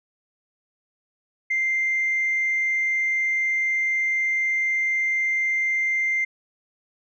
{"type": "tone", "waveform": "sine", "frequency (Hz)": 2092, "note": "C7", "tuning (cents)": -1, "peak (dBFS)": -19, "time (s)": [1.5, 6.25], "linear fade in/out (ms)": 10, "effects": ["tanh soft clip ceiling -16 dBFS"]}